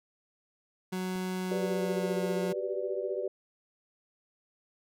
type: tone with pitch glide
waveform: 30% pulse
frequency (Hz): 185 to 180.46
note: F#3 to F#3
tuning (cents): 0 to -43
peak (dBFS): -29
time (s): 0.92-2.53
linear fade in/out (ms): 10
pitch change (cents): -43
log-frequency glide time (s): 1.41-2.18
type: click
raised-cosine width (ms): 2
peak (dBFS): -37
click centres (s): 1.158
type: chord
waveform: sine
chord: G major seventh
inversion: third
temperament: equal with one note detuned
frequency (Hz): 377.1 / 392 / 493.9 / 587.3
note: F#4 / G4 / B4 / D5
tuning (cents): +33 / 0 / 0 / 0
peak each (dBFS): -36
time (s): 1.51-3.28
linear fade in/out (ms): 5
effects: none